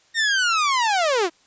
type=linear sweep; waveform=sawtooth; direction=down; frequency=1859 to 311.1 Hz; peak=-14 dBFS; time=0.14-1.3 s; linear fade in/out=50 ms; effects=white hiss -58 dBFS RMS until 1.46 s + resampled to 16000 Hz